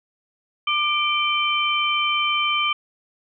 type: tone cluster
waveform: sine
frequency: 1192 / 2353 / 3086 Hz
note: D6 / D7 / G7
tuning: +25 / +3 / -28 cents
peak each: -23 dBFS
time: 0.67-2.73 s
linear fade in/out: 5 ms
effects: none